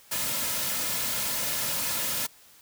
white noise with comb filter, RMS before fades -29 dBFS, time 0.11-2.27 s, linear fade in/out 10 ms, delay 2.6 ms, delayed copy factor -0.5, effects white hiss -55 dBFS RMS until 2.61 s

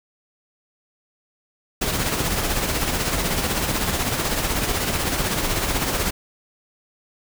pink noise with tremolo, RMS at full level -21 dBFS, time 1.81-6.11 s, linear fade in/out 10 ms, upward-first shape sine, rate 16 Hz, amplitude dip 45%, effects none

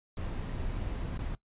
brown noise with dropouts, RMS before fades -35 dBFS, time 0.17-1.35 s, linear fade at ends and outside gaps 1 ms, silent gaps 1.176-1.191 s, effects noise-tail reverb RT60 0.1 s tail -18 dB re dry + resampled to 8000 Hz

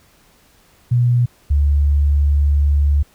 sine tone pair in turn, 121.6 / 72.05 Hz, B2 / D2, -26 / -33 cents, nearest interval major sixth, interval 907 cents, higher first, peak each -11 dBFS, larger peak neither, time 0.91-1.26 / 1.5-3.03 s, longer second, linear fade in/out 10 ms, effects pink hiss -53 dBFS RMS until 3.14 s

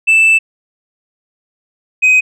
sine tone pair in turn, 2643 / 2516 Hz, E7 / D#7, +4 / +19 cents, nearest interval minor second, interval 85 cents, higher first, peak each -3 dBFS, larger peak neither, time 0.07-0.39 / 2.02-2.21 s, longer first, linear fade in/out 20 ms, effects tanh soft clip ceiling -5 dBFS

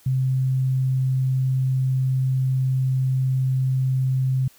sine tone, 130.81 Hz, C3, in tune, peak -18 dBFS, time 0.06-4.48 s, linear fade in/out 5 ms, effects white hiss -54 dBFS RMS until 4.58 s

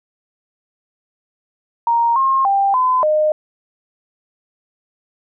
sine tone with pitch steps, 934 / 1070 / 791 / 1017 / 613 Hz, A#5 / C6 / G5 / C6 / D#5, +3 / +38 / +15 / -50 / -26 cents, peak -12 dBFS, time 1.87-3.32 s, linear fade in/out 2 ms, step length 290 ms, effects none

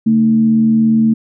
sine tone with frequency modulation, 223.1 Hz, A3, 24 cents sharp, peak -8 dBFS, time 0.06-1.14 s, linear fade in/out 10 ms, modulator 83 Hz, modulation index 0.34, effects none

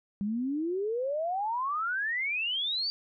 sine exponential sweep, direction up, 196 to 4699 Hz, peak -28 dBFS, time 0.21-2.9 s, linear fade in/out 0 ms, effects none

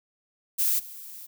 violet noise with level steps, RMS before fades -24 / -42 dBFS, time 0.58-1.27 s, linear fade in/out 20 ms, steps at 0.78 s, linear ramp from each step 20 ms, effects none

